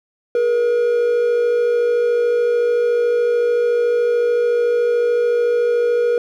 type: tone pair together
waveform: triangle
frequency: 424.4 / 478.1 Hz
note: G#4 / A#4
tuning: +38 / +44 cents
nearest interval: major second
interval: 206 cents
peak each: -23 / -12 dBFS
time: 0.35-6.18 s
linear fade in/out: 2 ms
effects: none